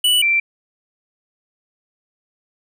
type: tone pair in turn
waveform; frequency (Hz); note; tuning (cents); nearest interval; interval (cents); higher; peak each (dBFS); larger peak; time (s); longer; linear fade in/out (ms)
square / sine; 2960 / 2349; F#7 / D7; 0 / 0; major third; 400; first; -13; neither; 0.04-0.22 / 0.22-0.4; neither; 5
effects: none